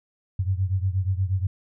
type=beating tone pair; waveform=sine; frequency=92.1 / 100.5 Hz; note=F#2 / G2; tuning=-7 / +44 cents; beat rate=8.4 Hz; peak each=-23 / -26 dBFS; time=0.39-1.47 s; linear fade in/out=5 ms; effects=none